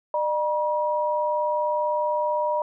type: tone pair together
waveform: sine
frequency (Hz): 603.4 / 959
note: D5 / A#5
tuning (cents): +47 / +49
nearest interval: minor sixth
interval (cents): 802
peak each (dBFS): -24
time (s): 0.14-2.62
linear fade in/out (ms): 2
effects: none